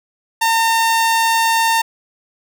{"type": "tone", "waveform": "sawtooth", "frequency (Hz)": 909, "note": "A#5", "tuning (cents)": -44, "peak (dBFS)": -9, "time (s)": [0.41, 1.82], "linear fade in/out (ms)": 10, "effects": []}